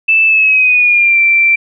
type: tone with pitch glide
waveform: sine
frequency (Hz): 2637 to 2349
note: E7 to D7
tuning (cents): 0 to 0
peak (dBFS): -6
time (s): 0.08-1.56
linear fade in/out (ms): 10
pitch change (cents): -200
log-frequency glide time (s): 0.26-1.19
effects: none